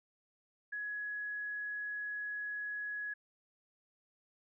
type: tone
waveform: sine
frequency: 1679 Hz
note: G#6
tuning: 18 cents sharp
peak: -37 dBFS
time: 0.72-3.14 s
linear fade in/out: 10 ms
effects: none